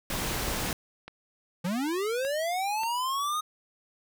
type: noise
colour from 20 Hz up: pink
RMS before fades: -31 dBFS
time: 0.1-0.73 s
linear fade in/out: 2 ms
type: click train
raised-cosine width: 0.3 ms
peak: -25 dBFS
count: 4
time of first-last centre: 1.08-2.834 s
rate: 1.71 Hz
type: linear sweep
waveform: square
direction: up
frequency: 163.8 to 1255 Hz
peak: -28 dBFS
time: 1.64-3.41 s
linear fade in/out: 10 ms
effects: none